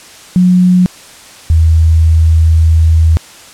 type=tone pair in turn; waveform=sine; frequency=181.2 / 80.72 Hz; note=F#3 / E2; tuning=-36 / -36 cents; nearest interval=octave + major second; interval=1400 cents; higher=first; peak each=-4 dBFS; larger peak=neither; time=0.36-0.86 / 1.5-3.17 s; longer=second; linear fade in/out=0 ms; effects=white hiss -35 dBFS RMS until 3.53 s + low-pass 9000 Hz 12 dB/octave